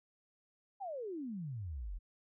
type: exponential sweep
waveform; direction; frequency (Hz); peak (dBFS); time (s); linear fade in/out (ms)
sine; down; 830.6 to 39; -39; 0.8-1.99; 20
effects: none